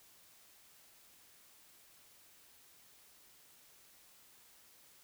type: silence
effects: white hiss -63 dBFS RMS until 5.03 s